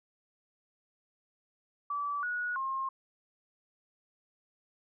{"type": "tone with pitch steps", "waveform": "sine", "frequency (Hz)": [1154, 1459, 1068], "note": ["D6", "F#6", "C6"], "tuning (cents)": [-31, -25, 35], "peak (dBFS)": -31, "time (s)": [1.9, 2.89], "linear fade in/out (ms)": 5, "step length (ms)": 330, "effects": []}